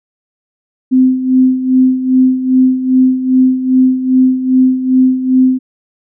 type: tone with tremolo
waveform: sine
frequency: 257.9 Hz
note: C4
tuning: 25 cents flat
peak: -4 dBFS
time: 0.91-5.59 s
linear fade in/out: 20 ms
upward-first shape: sine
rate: 2.5 Hz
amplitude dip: 70%
effects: none